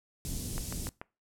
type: band-stop noise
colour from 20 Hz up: pink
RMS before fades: -36 dBFS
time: 0.25-0.89 s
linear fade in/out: 0 ms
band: 250 to 6500 Hz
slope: 12 dB/octave
type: click train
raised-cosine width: 0.5 ms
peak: -24 dBFS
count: 4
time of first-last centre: 0.58-1.015 s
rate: 6.9 Hz
effects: noise-tail reverb RT60 0.3 s tail -23 dB re dry + low-pass 12000 Hz 12 dB/octave